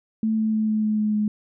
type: tone with pitch steps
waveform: sine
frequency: 220.1 / 218.6 / 217.1 / 215.6 / 214.1 / 212.6 / 211.1 Hz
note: A3 / A3 / A3 / A3 / A3 / G#3 / G#3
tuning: +1 / -11 / -23 / -35 / -47 / +41 / +29 cents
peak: -19 dBFS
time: 0.23-1.28 s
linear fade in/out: 2 ms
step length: 150 ms
effects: none